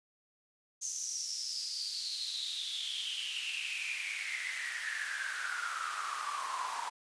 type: noise with high-pass filter sweep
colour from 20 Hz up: pink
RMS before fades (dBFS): -38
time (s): 0.81-6.9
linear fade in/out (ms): 20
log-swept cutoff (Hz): 6400 to 940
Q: 9.7
effects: resampled to 22050 Hz